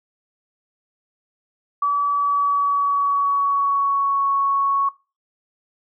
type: tone with pitch glide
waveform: sine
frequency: 1147 to 1108.6 Hz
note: D6 to C#6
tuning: -41 to 0 cents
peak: -16 dBFS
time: 1.82-4.89 s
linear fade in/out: 5 ms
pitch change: -59 cents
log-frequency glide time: 2.11-4.29 s
effects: noise-tail reverb RT60 0.3 s tail -20 dB re dry